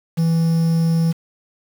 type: tone with quantisation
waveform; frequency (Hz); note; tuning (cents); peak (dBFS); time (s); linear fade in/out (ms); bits
triangle; 164.81; E3; 0; -12; 0.17-1.13; 20; 6
effects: none